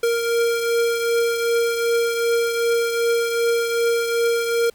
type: beating tone pair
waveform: square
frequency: 466.2 / 468.8 Hz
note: A#4 / A#4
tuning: 0 / +10 cents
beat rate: 2.6 Hz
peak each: -19 / -28 dBFS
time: 0.03-4.7 s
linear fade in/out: 5 ms
effects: pink hiss -55 dBFS RMS until 4.74 s